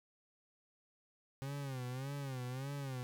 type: tone with vibrato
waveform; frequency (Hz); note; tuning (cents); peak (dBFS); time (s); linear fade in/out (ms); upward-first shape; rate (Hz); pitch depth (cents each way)
40% pulse; 133.1; C3; +30; -39; 1.42-3.03; 0; sine; 1.7; 120
effects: none